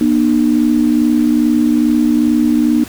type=tone pair together; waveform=sine; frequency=240 / 302.4 Hz; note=B3 / D#4; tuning=-49 / -49 cents; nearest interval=major third; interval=400 cents; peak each=-12 dBFS; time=0.01-2.84 s; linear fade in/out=2 ms; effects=pink hiss -33 dBFS RMS until 2.88 s